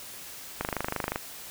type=click train; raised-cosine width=0.5 ms; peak=-13 dBFS; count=15; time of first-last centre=0.61-1.159 s; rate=25.5 Hz; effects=white hiss -43 dBFS RMS until 1.5 s